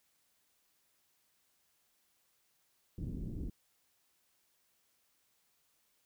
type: low-pass noise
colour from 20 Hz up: pink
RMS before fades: -40 dBFS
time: 2.98-3.5 s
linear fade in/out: 5 ms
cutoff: 300 Hz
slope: 24 dB/octave
effects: white hiss -75 dBFS RMS until 6.05 s